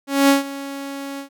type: tone with ADSR envelope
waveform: sawtooth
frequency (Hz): 277.2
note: C#4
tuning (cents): 0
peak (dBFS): -6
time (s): 0.07-1.29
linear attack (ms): 220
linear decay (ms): 140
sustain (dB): -18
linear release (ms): 100
effects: none